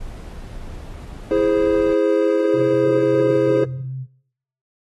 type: noise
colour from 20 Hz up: brown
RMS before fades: -34 dBFS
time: 0-1.94 s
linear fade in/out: 10 ms
type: chord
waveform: triangle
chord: E augmented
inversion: none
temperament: equal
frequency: 329.6 / 415.3 / 523.3 Hz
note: E4 / G#4 / B#4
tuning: 0 / 0 / 0 cents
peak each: -18 / -16 / -17 dBFS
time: 1.31-3.64 s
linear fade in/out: 2 ms
type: tone with vibrato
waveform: sine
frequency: 130.81 Hz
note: C3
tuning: in tune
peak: -25 dBFS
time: 2.53-4.07 s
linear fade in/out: 50 ms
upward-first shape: sine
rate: 6.5 Hz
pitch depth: 14 cents each way
effects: noise-tail reverb RT60 0.7 s tail -22 dB re dry + AAC 32 kbps